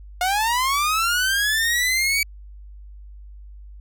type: linear sweep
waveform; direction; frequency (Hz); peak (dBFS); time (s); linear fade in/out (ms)
sawtooth; up; 709 to 2287; -15; 0.21-2.23; 2
effects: added 50 Hz sine -38 dBFS peak until 3.8 s